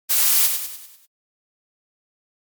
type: noise with echo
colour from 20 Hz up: blue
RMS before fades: -17 dBFS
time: 0.09-0.48 s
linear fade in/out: 20 ms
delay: 98 ms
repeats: 6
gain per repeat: -6 dB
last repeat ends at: 1.068 s
effects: MP3 96 kbps